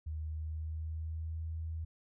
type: tone with pitch glide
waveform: sine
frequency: 77.78 to 80.66 Hz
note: D#2 to E2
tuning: 0 to -37 cents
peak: -36 dBFS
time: 0.06-1.85 s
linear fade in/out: 10 ms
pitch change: +63 cents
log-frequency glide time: 0.21-1.43 s
effects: none